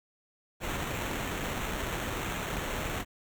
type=noise with sample-and-hold; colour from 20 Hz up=pink; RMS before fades=-34 dBFS; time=0.6-3.05 s; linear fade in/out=50 ms; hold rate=4900 Hz; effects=none